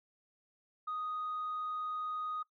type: tone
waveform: sine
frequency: 1244.5 Hz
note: D#6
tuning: in tune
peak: -34 dBFS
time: 0.87-2.43 s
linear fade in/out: 10 ms
effects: noise-tail reverb RT60 0.1 s tail -20 dB re dry + tanh soft clip ceiling -32 dBFS